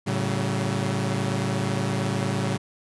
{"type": "chord", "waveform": "sawtooth", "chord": "F# minor", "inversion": "first", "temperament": "equal with one note detuned", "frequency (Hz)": [110, 138.59, 189.32], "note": ["A2", "C#3", "F#3"], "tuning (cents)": [0, 0, 40], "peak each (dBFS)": -24, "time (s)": [0.06, 2.58], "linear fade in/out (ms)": 20, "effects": ["resampled to 24000 Hz"]}